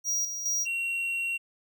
square tone with tremolo, 5740 Hz, F8, 47 cents sharp, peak -26 dBFS, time 0.04-0.67 s, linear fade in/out 50 ms, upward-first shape square, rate 2.4 Hz, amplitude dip 55%
triangle tone, 2741 Hz, F7, 33 cents flat, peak -26 dBFS, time 0.65-1.38 s, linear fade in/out 20 ms
effects none

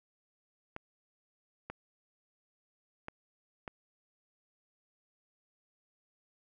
clicks, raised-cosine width 0.5 ms, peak -25 dBFS, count 4, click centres 0.764 / 1.7 / 3.084 / 3.678 s, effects none

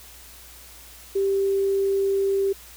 sine tone, 392 Hz, G4, in tune, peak -19 dBFS, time 1.15-2.53 s, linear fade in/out 10 ms, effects added 60 Hz sine -50 dBFS peak until 2.76 s + white hiss -46 dBFS RMS until 2.76 s

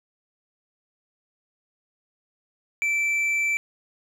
sine tone with tanh clipping, 2330 Hz, D7, 14 cents flat, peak -22 dBFS, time 2.82-3.57 s, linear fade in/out 0 ms, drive 5 dB, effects none

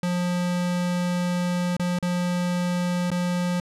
square tone with dropouts, 177.5 Hz, F3, 28 cents sharp, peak -23 dBFS, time 0.03-3.6 s, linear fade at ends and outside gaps 2 ms, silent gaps 1.767-1.796 / 1.988-2.026 / 3.104-3.115 s, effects low-pass 10000 Hz 12 dB/octave

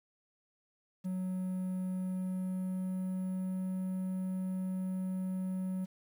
triangle tone with pitch glide, 185 to 186.5 Hz, F#3 to F#3, 0 to +14 cents, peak -31 dBFS, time 1.04-5.86 s, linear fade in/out 20 ms, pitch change +14 cents, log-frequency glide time 1.85-3.61 s, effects 10-bit

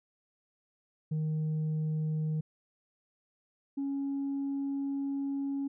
sine tone pair in turn, 155.56 / 277.2 Hz, D#3 / C#4, 0 / 0 cents, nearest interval minor seventh, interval 1000 cents, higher second, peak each -26 / -29 dBFS, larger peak first, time 1.11-2.41 / 3.77-5.68 s, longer second, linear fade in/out 10 ms, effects tanh soft clip ceiling -28 dBFS

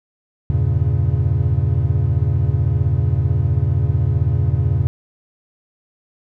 triangle chord, E diminished seventh, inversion none, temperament equal, 82.41 / 98 / 116.54 / 138.59 Hz, E2 / G2 / Bb2 / Db3, 0 / 0 / 0 / 0 cents, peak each -18 dBFS, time 0.5-4.87 s, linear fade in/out 0 ms, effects none

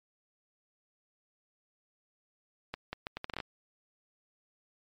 accelerating click train, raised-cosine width 0.3 ms, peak -20 dBFS, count 10, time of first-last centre 2.74-3.402 s, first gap 190 ms, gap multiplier 0.73, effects MP3 64 kbps

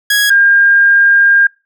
sawtooth / sine tone pair in turn, 1661.2 / 1608.3 Hz, G#6 / G6, 0 / +44 cents, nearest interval minor second, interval 56 cents, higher first, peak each -5 dBFS, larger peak neither, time 0.1-0.3 / 0.3-1.47 s, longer second, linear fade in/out 5 ms, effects noise-tail reverb RT60 0.3 s tail -26 dB re dry

